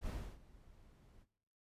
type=noise with ADSR envelope; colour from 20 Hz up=brown; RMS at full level=-40 dBFS; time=0.01-1.26 s; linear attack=56 ms; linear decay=310 ms; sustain=-22 dB; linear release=46 ms; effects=noise-tail reverb RT60 0.7 s tail -18 dB re dry + resampled to 32000 Hz